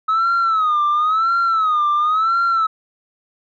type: tone with vibrato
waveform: sine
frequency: 1277 Hz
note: D#6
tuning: 45 cents sharp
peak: -12 dBFS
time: 0.08-2.67 s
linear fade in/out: 10 ms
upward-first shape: sine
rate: 0.96 Hz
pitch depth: 130 cents each way
effects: tanh soft clip ceiling -12 dBFS